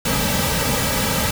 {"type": "noise with comb filter", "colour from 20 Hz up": "pink", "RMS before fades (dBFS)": -20, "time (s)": [0.05, 1.31], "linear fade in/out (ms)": 5, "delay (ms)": 2.8, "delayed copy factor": -0.8, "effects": []}